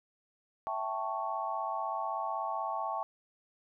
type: chord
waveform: sine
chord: A dominant seventh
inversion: second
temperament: equal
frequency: 659.3 / 784 / 880 / 1108.7 Hz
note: E5 / G5 / A5 / C#6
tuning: 0 / 0 / 0 / 0 cents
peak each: -39 / -38 / -37 / -37 dBFS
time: 0.67-3.03 s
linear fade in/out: 0 ms
effects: none